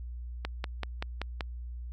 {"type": "click train", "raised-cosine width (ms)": 0.3, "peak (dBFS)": -17, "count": 6, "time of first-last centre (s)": [0.45, 1.408], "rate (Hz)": 5.22, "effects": ["added 60 Hz sine -37 dBFS peak until 1.92 s"]}